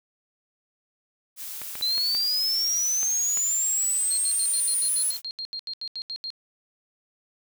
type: noise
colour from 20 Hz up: blue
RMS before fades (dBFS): -36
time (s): 1.36-5.22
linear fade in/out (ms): 50
type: clicks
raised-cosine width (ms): 0.3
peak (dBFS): -21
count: 7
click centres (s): 1.617 / 1.754 / 1.811 / 1.98 / 2.149 / 3.031 / 3.373
type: linear sweep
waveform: sine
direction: up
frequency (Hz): 3984 to 10190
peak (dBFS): -22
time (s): 1.82-5.11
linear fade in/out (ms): 5
type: tone bursts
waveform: sine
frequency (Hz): 4215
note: C8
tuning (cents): +12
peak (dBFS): -30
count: 16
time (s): 4.11-6.303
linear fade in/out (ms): 0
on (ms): 63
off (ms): 79
effects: none